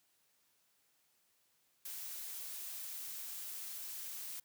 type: noise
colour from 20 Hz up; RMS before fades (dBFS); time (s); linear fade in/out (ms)
blue; -45; 1.85-4.4; 5
effects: white hiss -75 dBFS RMS until 4.44 s + high-pass 80 Hz 12 dB/octave